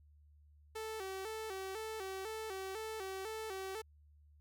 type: tone with vibrato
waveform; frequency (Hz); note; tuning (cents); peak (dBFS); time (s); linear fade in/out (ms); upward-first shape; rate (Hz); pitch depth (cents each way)
sawtooth; 410; G#4; -22; -37; 0.75-3.82; 10; square; 2; 120
effects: added 74 Hz sine -61 dBFS peak until 4.4 s